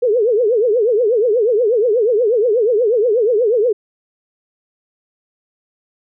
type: tone with vibrato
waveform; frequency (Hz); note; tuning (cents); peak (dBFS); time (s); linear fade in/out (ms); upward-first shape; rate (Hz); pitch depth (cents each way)
sine; 454.4; A#4; -44; -11; 0.02-3.73; 10; triangle; 8.3; 240
effects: none